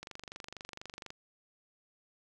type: click train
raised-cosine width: 0.2 ms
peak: -26 dBFS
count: 27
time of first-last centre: 0.03-1.104 s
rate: 24.2 Hz
effects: none